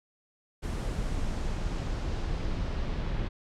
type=noise with low-pass filter sweep; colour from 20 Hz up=brown; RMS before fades=-31 dBFS; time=0.62-3.29 s; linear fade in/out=20 ms; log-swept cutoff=10000 to 3700 Hz; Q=1.1; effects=none